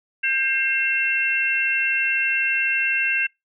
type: tone cluster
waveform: sine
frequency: 1590 / 2124 / 2704 Hz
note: G6 / C7 / E7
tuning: +24 / +25 / +43 cents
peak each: -24 / -27 / -21 dBFS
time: 0.23-3.27 s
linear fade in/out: 10 ms
effects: noise-tail reverb RT60 0.2 s tail -26 dB re dry

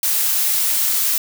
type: noise with high-pass filter sweep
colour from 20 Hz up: blue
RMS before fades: -18 dBFS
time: 0.03-1.18 s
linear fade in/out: 2 ms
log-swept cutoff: 270 to 650 Hz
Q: 0.74
effects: none

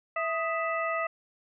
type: harmonic tone with a mistuned harmonic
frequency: 659.3 Hz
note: E5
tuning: in tune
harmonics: 1 / 2 / 3 / 4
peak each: -31 / -31 / -34 / -39 dBFS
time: 0.16-1.07 s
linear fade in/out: 5 ms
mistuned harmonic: 2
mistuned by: -89 cents
effects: none

